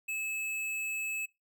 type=tone with tanh clipping; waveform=sine; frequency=2600 Hz; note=E7; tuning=24 cents flat; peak=-34 dBFS; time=0.08-1.26 s; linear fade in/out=10 ms; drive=18 dB; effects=noise-tail reverb RT60 0.2 s tail -20 dB re dry

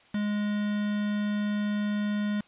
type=tone with quantisation; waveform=triangle; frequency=207.7 Hz; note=G#3; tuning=in tune; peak=-24 dBFS; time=0.14-2.41 s; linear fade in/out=5 ms; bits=6; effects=white hiss -58 dBFS RMS until 2.47 s + resampled to 8000 Hz

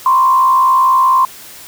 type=tone with frequency modulation; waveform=sine; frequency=1046.5 Hz; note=C6; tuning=in tune; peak=-7 dBFS; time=0.06-1.25 s; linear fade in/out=2 ms; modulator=64.4 Hz; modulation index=0.61; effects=white hiss -35 dBFS RMS until 1.67 s

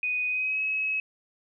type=tone with pitch glide; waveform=sine; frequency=2489 to 2565 Hz; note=D#7 to E7; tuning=0 to -48 cents; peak=-25 dBFS; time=0.03-1 s; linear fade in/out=2 ms; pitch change=+52 cents; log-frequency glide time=0.28-0.61 s; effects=none

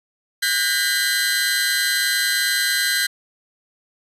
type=tone cluster; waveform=sawtooth; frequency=1471 / 1602 / 1845 / 1990 / 4089 Hz; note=F#6 / G6 / A#6 / B6 / C8; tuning=-11 / +37 / -18 / +13 / -41 cents; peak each=-25 / -18 / -26 / -22 / -20 dBFS; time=0.42-3.07 s; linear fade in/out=10 ms; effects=resampled to 32000 Hz

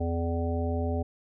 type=harmonic tone; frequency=84.1 Hz; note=E2; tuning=35 cents sharp; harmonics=1 / 3 / 5 / 7 / 9; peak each=-28 / -33 / -35 / -36 / -38 dBFS; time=0-1.03 s; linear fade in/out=10 ms; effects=none

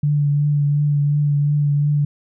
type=tone with vibrato; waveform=sine; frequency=145.7 Hz; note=D3; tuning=13 cents flat; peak=-14 dBFS; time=0.03-2.05 s; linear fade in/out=5 ms; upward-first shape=triangle; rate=2.8 Hz; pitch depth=25 cents each way; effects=none

